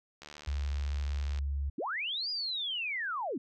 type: click train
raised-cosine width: 0.2 ms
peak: -29 dBFS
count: 88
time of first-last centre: 0.22-1.388 s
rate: 74.5 Hz
type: tone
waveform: sine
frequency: 70 Hz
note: C#2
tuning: 18 cents sharp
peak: -30 dBFS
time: 0.47-1.7 s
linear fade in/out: 10 ms
type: linear two-way sweep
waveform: sine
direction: up then down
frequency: 209.6 to 4961 to 209.6 Hz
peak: -32 dBFS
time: 1.78-3.38 s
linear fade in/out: 5 ms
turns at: 2.3 s
effects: none